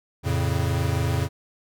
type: chord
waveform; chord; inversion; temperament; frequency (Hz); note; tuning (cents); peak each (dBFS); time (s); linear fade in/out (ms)
square; F augmented; none; equal with one note detuned; 87.31 / 111.47 / 138.59; F2 / A2 / C#3; 0 / +23 / 0; -26 / -27 / -27; 0.23-1.29; 50
effects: none